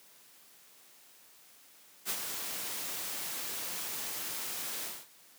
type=noise with ADSR envelope; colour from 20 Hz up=white; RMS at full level=-32 dBFS; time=2.05-5.07 s; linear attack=49 ms; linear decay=58 ms; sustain=-6 dB; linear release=240 ms; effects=white hiss -59 dBFS RMS until 5.38 s + high-pass 150 Hz 12 dB/octave